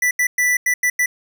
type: tone bursts at uneven times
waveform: square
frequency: 1975.5 Hz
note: B6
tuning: in tune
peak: -15 dBFS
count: 6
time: 0.02-0.11 / 0.19-0.27 / 0.38-0.57 / 0.66-0.74 / 0.83-0.9 / 0.99-1.06 s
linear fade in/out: 5 ms
effects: none